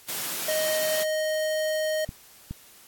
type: high-pass noise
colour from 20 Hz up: white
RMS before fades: -31 dBFS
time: 0.08-1.04 s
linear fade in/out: 10 ms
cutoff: 130 Hz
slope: 48 dB/octave
type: tone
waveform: square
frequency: 622.3 Hz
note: D#5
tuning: in tune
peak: -25 dBFS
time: 0.48-2.05 s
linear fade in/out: 5 ms
type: clicks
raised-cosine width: 5 ms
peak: -21 dBFS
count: 2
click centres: 2.091 / 2.51 s
effects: white hiss -52 dBFS RMS until 2.87 s + AAC 64 kbps